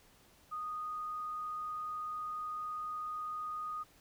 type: tone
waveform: sine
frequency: 1238 Hz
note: D#6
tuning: 9 cents flat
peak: -37 dBFS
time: 0.51-3.84 s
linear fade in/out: 20 ms
effects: pink hiss -64 dBFS RMS until 4 s